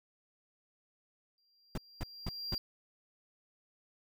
triangle tone with exponential growth, 4755 Hz, D8, 21 cents sharp, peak -33 dBFS, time 1.38-2.58 s, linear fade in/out 1 ms, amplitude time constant 260 ms
brown noise bursts, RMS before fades -35 dBFS, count 4, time 1.75-2.548 s, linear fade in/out 2 ms, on 27 ms, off 230 ms
effects none

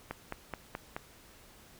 click train, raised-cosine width 0.5 ms, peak -21 dBFS, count 5, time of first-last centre 0.11-0.965 s, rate 4.68 Hz, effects pink hiss -57 dBFS RMS until 1.79 s

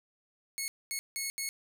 10% pulse tone bursts at uneven times, 2189 Hz, C#7, 22 cents flat, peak -24 dBFS, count 4, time 0.58-0.68 / 0.91-0.99 / 1.16-1.3 / 1.38-1.49 s, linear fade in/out 0 ms, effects none

